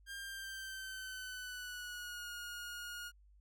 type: tone with pitch glide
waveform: sawtooth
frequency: 1600 to 1433.7 Hz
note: G6 to F6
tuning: +35 to +45 cents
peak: -40 dBFS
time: 0.06-3.12 s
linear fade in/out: 50 ms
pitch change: -190 cents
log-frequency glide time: 0.16-2.29 s
effects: added 50 Hz sine -61 dBFS peak until 3.4 s